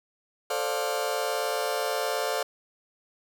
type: chord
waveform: sawtooth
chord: D minor seventh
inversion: second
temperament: just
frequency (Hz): 440.5 / 528.6 / 587.3 / 704.8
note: A4 / C5 / D5 / F5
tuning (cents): +2 / +18 / 0 / +16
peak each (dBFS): -28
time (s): 0.5-2.43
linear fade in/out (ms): 5
effects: none